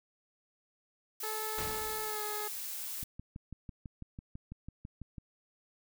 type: noise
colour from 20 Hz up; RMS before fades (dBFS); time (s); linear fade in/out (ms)
blue; -40; 1.2-3.04; 5
type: tone with pitch glide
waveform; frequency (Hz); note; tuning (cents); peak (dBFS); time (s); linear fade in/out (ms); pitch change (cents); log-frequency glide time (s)
15% pulse; 433.6 to 422; A4 to G#4; -25 to +28; -31; 1.23-2.48; 5; -47; 2.02-2.23
type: noise with exponential decay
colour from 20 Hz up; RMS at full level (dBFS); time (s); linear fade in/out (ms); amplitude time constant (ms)
pink; -38; 1.58-2.5; 2; 200
type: click train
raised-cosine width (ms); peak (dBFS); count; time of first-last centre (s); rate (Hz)
5; -31; 14; 3.03-5.182; 6.04
effects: none